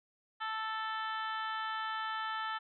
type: harmonic tone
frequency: 440 Hz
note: A4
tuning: in tune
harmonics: 2 / 3 / 4 / 5 / 6 / 7 / 8 / 9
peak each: -40 / -38 / -41 / -54 / -55 / -47 / -51 / -56 dBFS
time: 0.4-2.59 s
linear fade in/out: 20 ms
effects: none